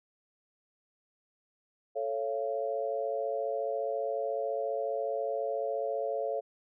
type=chord; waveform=sine; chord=A augmented; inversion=none; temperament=equal with one note detuned; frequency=440 / 554.4 / 684.1 Hz; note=A4 / C#5 / E#5; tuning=0 / 0 / -36 cents; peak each=-35 / -33 / -35 dBFS; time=1.95-6.41 s; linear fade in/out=20 ms; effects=none